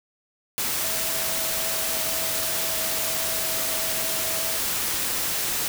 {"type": "tone in noise", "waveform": "sine", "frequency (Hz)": 649, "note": "E5", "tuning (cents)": -27, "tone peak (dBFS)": -36, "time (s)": [0.84, 4.57], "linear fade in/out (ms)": 0, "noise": "white", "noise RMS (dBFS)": -26, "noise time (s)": [0.58, 5.68], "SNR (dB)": -13, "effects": []}